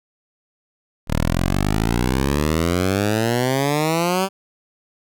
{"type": "exponential sweep", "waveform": "10% pulse", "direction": "up", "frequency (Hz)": [37.24, 196], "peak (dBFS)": -9, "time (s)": [1.07, 4.29], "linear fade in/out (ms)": 50, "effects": []}